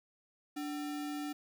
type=tone with sample-and-hold; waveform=sine; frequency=292.9 Hz; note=D4; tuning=5 cents flat; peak=-36 dBFS; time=0.56-1.33 s; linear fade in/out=10 ms; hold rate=1050 Hz; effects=none